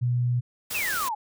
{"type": "tone", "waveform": "sine", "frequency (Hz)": 122.4, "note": "B2", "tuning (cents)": -15, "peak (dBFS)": -21, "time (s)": [0.01, 0.41], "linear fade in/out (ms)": 20}
{"type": "noise", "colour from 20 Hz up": "white", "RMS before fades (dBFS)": -32, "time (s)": [0.7, 1.09], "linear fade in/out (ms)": 10}
{"type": "exponential sweep", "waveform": "sine", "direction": "down", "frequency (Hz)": [2788, 814], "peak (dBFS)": -26, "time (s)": [0.74, 1.15], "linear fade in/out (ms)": 10}
{"effects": []}